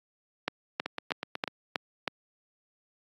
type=two click trains; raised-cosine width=0.3 ms; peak=-11 / -16 dBFS; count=6 / 6; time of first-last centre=0.48-2.077 / 0.86-1.477 s; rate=3.13 / 8.1 Hz; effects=high-pass 200 Hz 12 dB/octave + Opus 48 kbps